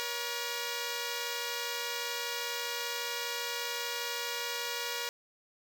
5% pulse tone pair together, 477.5 / 562.6 Hz, A#4 / C#5, +42 / +26 cents, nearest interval minor third, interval 284 cents, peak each -23 / -28 dBFS, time 0-5.09 s, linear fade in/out 0 ms, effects none

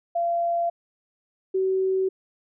sine tone pair in turn, 685 / 379.2 Hz, F5 / F#4, -34 / +43 cents, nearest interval minor seventh, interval 1023 cents, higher first, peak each -21 / -20 dBFS, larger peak second, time 0.15-0.7 / 1.54-2.09 s, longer neither, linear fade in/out 10 ms, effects none

